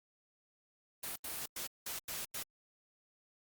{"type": "noise bursts at uneven times", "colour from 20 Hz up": "white", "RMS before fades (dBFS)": -41, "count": 6, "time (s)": [[1.03, 1.16], [1.24, 1.46], [1.56, 1.67], [1.86, 1.99], [2.08, 2.25], [2.34, 2.43]], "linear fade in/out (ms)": 5, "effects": ["Opus 32 kbps"]}